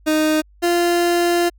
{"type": "tone pair in turn", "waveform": "30% pulse", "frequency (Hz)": [309.7, 346.7], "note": ["D#4", "F4"], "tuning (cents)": [-8, -13], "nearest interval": "major second", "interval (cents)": 195, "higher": "second", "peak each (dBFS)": -12, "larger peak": "neither", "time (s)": [[0.06, 0.42], [0.62, 1.5]], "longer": "second", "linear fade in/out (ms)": 20, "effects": ["added 50 Hz sine -47 dBFS peak until 1.58 s"]}